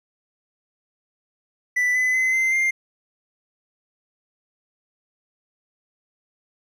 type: tone with pitch steps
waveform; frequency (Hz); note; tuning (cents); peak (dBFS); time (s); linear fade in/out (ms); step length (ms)
triangle; 1982 / 2012 / 2042 / 2073 / 2105; B6 / B6 / C7 / C7 / C7; +6 / +32 / -43 / -17 / +10; -16; 1.76-2.71; 10; 190
effects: none